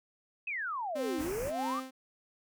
sine exponential two-way sweep, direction down then up, 2636 to 293.7 to 1249 Hz, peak -33 dBFS, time 0.47-1.8 s, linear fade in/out 5 ms, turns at 1.2 s
sawtooth tone with tremolo, 261.6 Hz, C4, in tune, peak -30 dBFS, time 0.95-1.91 s, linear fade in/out 10 ms, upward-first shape sine, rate 1.7 Hz, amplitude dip 100%
pink band-stop noise, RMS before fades -41 dBFS, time 1.17-1.53 s, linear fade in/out 50 ms, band 2700 to 5300 Hz, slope 48 dB/octave
effects none

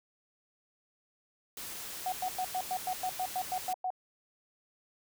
white noise, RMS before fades -42 dBFS, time 1.57-3.73 s, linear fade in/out 2 ms
sine tone bursts, 740 Hz, F#5, in tune, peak -30 dBFS, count 12, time 2.06-3.904 s, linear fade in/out 2 ms, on 62 ms, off 100 ms
effects none

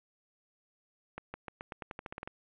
accelerating click train, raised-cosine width 0.5 ms, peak -25 dBFS, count 13, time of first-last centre 1.18-2.275 s, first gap 160 ms, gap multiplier 0.89, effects resampled to 8000 Hz + 9-bit

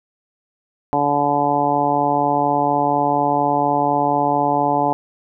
harmonic tone, 144.2 Hz, D3, 31 cents flat, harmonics 1 / 2 / 3 / 4 / 5 / 6 / 7, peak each -29 / -23 / -26 / -24 / -20 / -19 / -26 dBFS, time 0.93-4.93 s, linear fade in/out 0 ms, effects none

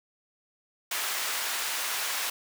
pink high-pass noise, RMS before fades -31 dBFS, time 0.91-2.3 s, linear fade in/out 5 ms, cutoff 1100 Hz, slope 12 dB/octave, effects none

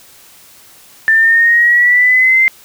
sine exponential sweep, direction up, 1775 to 2093 Hz, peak -6 dBFS, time 1.08-2.48 s, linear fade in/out 0 ms, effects white hiss -42 dBFS RMS until 2.64 s

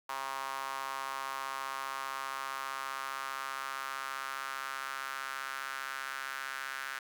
sawtooth tone with high-pass filter sweep, 135.2 Hz, C#3, 43 cents flat, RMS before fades -39 dBFS, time 0.09-6.99 s, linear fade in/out 5 ms, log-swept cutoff 1000 to 1500 Hz, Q 3.4, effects none

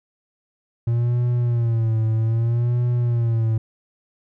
triangle tone with vibrato, 116.2 Hz, A#2, 5 cents flat, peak -15 dBFS, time 0.87-3.58 s, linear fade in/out 5 ms, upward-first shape sine, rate 0.63 Hz, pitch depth 82 cents each way, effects none

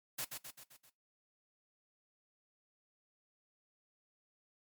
white noise with echo, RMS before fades -39 dBFS, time 0.18-0.25 s, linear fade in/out 10 ms, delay 130 ms, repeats 5, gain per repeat -5 dB, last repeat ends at 0.9 s, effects noise-tail reverb RT60 0.2 s tail -19 dB re dry + MP3 96 kbps

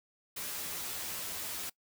white noise with comb filter, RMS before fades -39 dBFS, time 0.36-1.7 s, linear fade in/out 10 ms, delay 12 ms, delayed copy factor +0.6, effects noise-tail reverb RT60 0.1 s tail -22 dB re dry

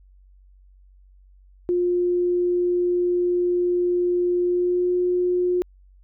sine tone with pitch glide, 354.3 to 358.4 Hz, F4 to F4, +25 to +45 cents, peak -18 dBFS, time 1.69-5.62 s, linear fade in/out 0 ms, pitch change +20 cents, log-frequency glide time 4.44-4.92 s, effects added 47 Hz sine -49 dBFS peak until 6.03 s

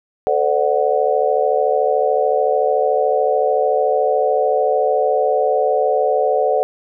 sine chord, D dominant seventh, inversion second, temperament equal with one note detuned, 440 / 513.7 / 587.3 / 740 Hz, A4 / C5 / D5 / F#5, 0 / -32 / 0 / 0 cents, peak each -19 dBFS, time 0.27-6.63 s, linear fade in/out 0 ms, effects none

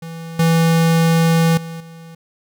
square tone with level steps, 164.81 Hz, E3, in tune, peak -29 / -12 / -28 / -36 dBFS, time 0.02-2.15 s, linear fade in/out 5 ms, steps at 0.39 / 1.57 / 1.8 s, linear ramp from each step 5 ms, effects none

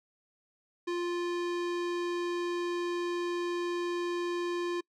square tone, 349.2 Hz, F4, in tune, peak -31 dBFS, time 0.87-4.81 s, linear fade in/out 10 ms, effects noise-tail reverb RT60 0.1 s tail -26 dB re dry + low-pass 5000 Hz 12 dB/octave

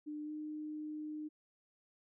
sine tone with pitch glide, 300 to 304.7 Hz, D4 to D#4, +37 to -36 cents, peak -40 dBFS, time 0.06-1.29 s, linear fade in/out 20 ms, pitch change +27 cents, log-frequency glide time 0.24-0.31 s, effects none

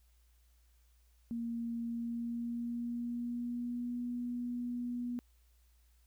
sine tone with pitch glide, 233.1 to 242.9 Hz, A#3 to B3, 0 to -29 cents, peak -35 dBFS, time 1.31-5.19 s, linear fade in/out 0 ms, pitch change +71 cents, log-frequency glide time 1.83-3.98 s, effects added 59 Hz sine -64 dBFS peak until 6.06 s + white hiss -75 dBFS RMS until 6.06 s

